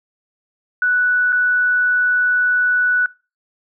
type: tone with dropouts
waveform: sine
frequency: 1480 Hz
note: F#6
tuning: in tune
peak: -13 dBFS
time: 0.82-3.06 s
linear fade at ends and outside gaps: 2 ms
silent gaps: 1.323-1.327 s
effects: noise-tail reverb RT60 0.3 s tail -22 dB re dry